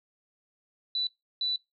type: tone bursts at uneven times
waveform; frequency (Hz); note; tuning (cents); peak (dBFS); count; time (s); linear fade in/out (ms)
sine; 3971; B7; +9; -27; 2; 0.95-1.07 / 1.41-1.56; 2
effects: noise-tail reverb RT60 0.2 s tail -21 dB re dry